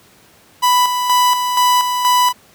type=tone with tremolo; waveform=45% pulse; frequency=991 Hz; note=B5; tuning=6 cents sharp; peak=-10 dBFS; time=0.62-2.33 s; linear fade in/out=20 ms; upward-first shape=square; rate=2.1 Hz; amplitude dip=50%; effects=pink hiss -48 dBFS RMS until 2.54 s + high-pass 100 Hz 12 dB/octave